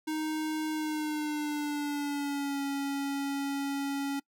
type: tone with pitch glide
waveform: square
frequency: 311.1 to 278.8 Hz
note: D#4 to C#4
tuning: 0 to +10 cents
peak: -31 dBFS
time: 0.07-4.2 s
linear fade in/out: 10 ms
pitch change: -190 cents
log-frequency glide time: 0.71-2.62 s
effects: noise-tail reverb RT60 0.1 s tail -24 dB re dry